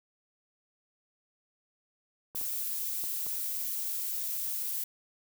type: clicks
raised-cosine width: 1 ms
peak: -33 dBFS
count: 4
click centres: 2.349 / 2.413 / 3.04 / 3.266 s
type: noise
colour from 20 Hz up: violet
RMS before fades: -34 dBFS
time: 2.35-4.84 s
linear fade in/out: 5 ms
effects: none